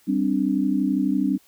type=chord; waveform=sine; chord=G suspended fourth; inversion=none; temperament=equal; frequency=196 / 261.6 / 293.7 Hz; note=G3 / C4 / D4; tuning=0 / 0 / 0 cents; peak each=-24 / -23 / -23 dBFS; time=0.07-1.38 s; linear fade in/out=20 ms; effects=white hiss -58 dBFS RMS until 1.47 s